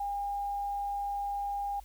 sine tone, 807 Hz, G#5, 50 cents flat, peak -31 dBFS, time 0-1.8 s, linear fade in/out 5 ms, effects added 50 Hz sine -49 dBFS peak until 1.84 s + white hiss -61 dBFS RMS until 1.84 s

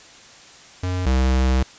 square tone pair in turn, 91.2 / 64.73 Hz, F#2 / C2, -24 / -18 cents, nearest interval tritone, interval 594 cents, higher first, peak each -22 / -16 dBFS, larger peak second, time 0.83-1.06 / 1.06-1.63 s, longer second, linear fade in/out 5 ms, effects white hiss -45 dBFS RMS until 1.78 s + resampled to 16000 Hz

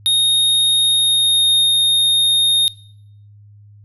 square tone with pitch glide, 3717 to 3696 Hz, A#7 to A#7, -6 to -16 cents, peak -12 dBFS, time 0.06-2.68 s, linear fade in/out 0 ms, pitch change -10 cents, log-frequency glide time 0.8-1.68 s, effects noise-tail reverb RT60 0.7 s tail -23 dB re dry + added 103 Hz sine -41 dBFS peak until 3.84 s

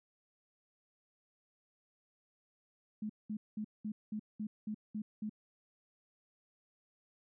sine tone bursts, 213.3 Hz, G#3, 46 cents sharp, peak -36 dBFS, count 9, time 3.02-5.295 s, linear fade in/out 5 ms, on 75 ms, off 200 ms, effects none

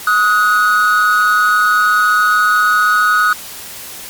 triangle tone pair together, 1258.1 / 1467 Hz, D#6 / F#6, +19 / -15 cents, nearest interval minor third, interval 266 cents, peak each -10 dBFS, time 0.07-3.33 s, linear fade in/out 2 ms, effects white hiss -30 dBFS RMS until 4.09 s + MP3 96 kbps

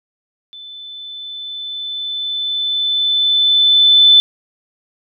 sine tone with level ramp, 3516 Hz, A7, 2 cents flat, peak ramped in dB -32 to -4 dBFS, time 0.53-4.2 s, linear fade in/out 0 ms, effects none

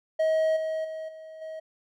triangle tone with level steps, 635 Hz, D#5, 35 cents sharp, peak -19 / -25 / -31 / -39 / -33 dBFS, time 0.19-1.6 s, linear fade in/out 10 ms, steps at 0.56 / 0.84 / 1.08 / 1.41 s, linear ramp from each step 10 ms, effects none

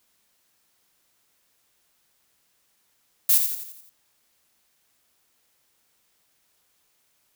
violet noise with echo, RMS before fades -17 dBFS, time 3.29-3.38 s, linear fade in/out 5 ms, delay 86 ms, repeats 6, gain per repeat -6 dB, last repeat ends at 3.896 s, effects white hiss -68 dBFS RMS until 7.35 s

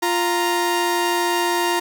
sawtooth tone pair together, 349.2 / 932.3 Hz, F4 / A#5, 0 / 0 cents, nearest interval octave + perfect fourth, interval 1700 cents, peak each -17 dBFS, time 0.02-1.8 s, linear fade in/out 10 ms, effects none

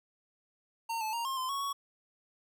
square tone with pitch steps, 915 / 870 / 934 / 1068 / 1032 / 1108 / 1117 Hz, A#5 / A5 / A#5 / C6 / C6 / C#6 / C#6, -32 / -20 / +3 / +35 / -24 / -1 / +13 cents, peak -33 dBFS, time 0.89-1.73 s, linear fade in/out 10 ms, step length 120 ms, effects none

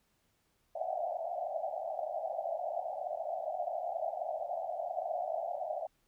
white band-pass noise, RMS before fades -37 dBFS, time 0.75-5.87 s, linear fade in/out 10 ms, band 600 to 760 Hz, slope 96 dB/octave, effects pink hiss -75 dBFS RMS until 6.07 s

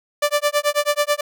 sawtooth tone with tremolo, 587.3 Hz, D5, in tune, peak -10 dBFS, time 0.22-1.21 s, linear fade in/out 5 ms, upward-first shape sine, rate 9.2 Hz, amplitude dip 100%, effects none

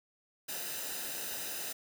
white noise with comb filter, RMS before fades -39 dBFS, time 0.48-1.73 s, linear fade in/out 10 ms, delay 0.9 ms, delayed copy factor -0.6, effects none

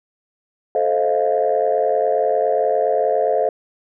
sine chord, F dominant seventh, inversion first, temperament just, 436.5 / 523.8 / 628.6 / 698.5 Hz, A4 / C5 / Eb5 / F5, -14 / +2 / +18 / 0 cents, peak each -20 dBFS, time 0.75-3.49 s, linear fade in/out 2 ms, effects tanh soft clip ceiling -7 dBFS

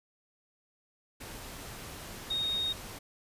sine tone in noise, 3724 Hz, A#7, 2 cents flat, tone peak -29 dBFS, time 2.3-2.73 s, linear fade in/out 10 ms, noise pink, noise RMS -44 dBFS, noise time 1.2-2.99 s, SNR +12 dB, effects resampled to 32000 Hz

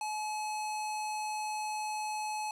square tone with low-pass filter, 854 Hz, G#5, 48 cents sharp, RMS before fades -36 dBFS, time 0.01-2.51 s, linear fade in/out 2 ms, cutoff 9100 Hz, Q 1.5, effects 10-bit

